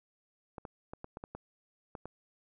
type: clicks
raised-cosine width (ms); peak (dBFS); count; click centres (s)
1; -28; 9; 0.582 / 0.652 / 0.935 / 1.044 / 1.171 / 1.239 / 1.35 / 1.952 / 2.056
effects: none